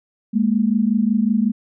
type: tone pair together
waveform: sine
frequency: 207.7 / 233.1 Hz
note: G#3 / A#3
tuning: 0 / 0 cents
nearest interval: major second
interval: 200 cents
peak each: -17 / -18 dBFS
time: 0.33-1.52 s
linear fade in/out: 20 ms
effects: none